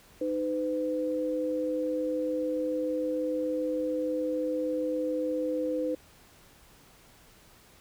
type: tone pair together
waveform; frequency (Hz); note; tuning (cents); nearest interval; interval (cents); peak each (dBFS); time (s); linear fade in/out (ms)
sine; 308.7 / 506; D#4 / B4; -14 / +42; major sixth; 856; -31 / -29; 0.21-5.95; 5
effects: pink hiss -57 dBFS RMS until 7.8 s

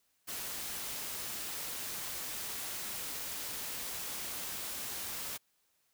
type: noise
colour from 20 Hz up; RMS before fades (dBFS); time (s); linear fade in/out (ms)
white; -40; 0.27-5.38; 20
effects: white hiss -75 dBFS RMS until 5.93 s

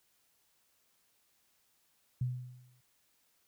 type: tone with exponential decay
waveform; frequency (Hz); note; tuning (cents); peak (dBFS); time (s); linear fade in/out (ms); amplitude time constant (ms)
sine; 125.2; B2; +24; -28; 2.21-2.81; 5; 130
effects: white hiss -73 dBFS RMS until 3.47 s

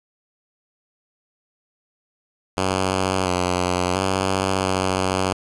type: tone with pitch steps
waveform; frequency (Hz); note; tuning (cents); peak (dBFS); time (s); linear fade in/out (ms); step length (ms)
5% pulse; 94.4 / 90 / 95.3 / 94; F#2 / F#2 / G2 / F#2; +35 / -47 / -48 / +28; -8; 2.57-5.33; 5; 690
effects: resampled to 24000 Hz + 7-bit

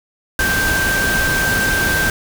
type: tone in noise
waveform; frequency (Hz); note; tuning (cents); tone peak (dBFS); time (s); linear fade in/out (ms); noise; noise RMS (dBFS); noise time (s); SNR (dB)
sine; 1568; G6; 0; -16; 0.39-2.1; 2; pink; -20; 0.39-2.1; +1
effects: none

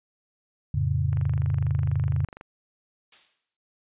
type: chord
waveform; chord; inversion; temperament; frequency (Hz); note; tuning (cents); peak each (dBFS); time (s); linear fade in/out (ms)
sine; F augmented; none; equal; 87.31 / 110 / 138.59; F2 / A2 / C#3; 0 / 0 / 0; -26 / -27 / -25; 0.74-2.25; 5
type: click train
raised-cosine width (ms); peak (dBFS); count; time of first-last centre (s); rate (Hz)
0.5; -27; 32; 1.13-2.411; 24.2
type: noise with exponential decay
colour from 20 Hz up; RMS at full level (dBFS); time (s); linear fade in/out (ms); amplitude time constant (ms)
blue; -41; 3.12-3.57; 5; 97
effects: resampled to 8000 Hz

